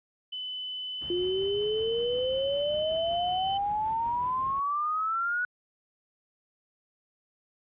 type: tone with pitch glide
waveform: sine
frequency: 3013 to 3039 Hz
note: F#7 to F#7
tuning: +31 to +46 cents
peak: -33 dBFS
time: 0.32-3.58 s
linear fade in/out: 10 ms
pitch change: +15 cents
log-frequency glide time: 0.99-1.09 s
type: noise with tremolo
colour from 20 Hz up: brown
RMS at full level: -41 dBFS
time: 1.01-4.6 s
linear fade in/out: 5 ms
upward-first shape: triangle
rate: 5.3 Hz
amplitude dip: 40%
type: exponential sweep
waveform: sine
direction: up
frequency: 349.2 to 1480 Hz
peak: -26 dBFS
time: 1.1-5.45 s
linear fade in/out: 2 ms
effects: high-pass 80 Hz 12 dB/octave + resampled to 8000 Hz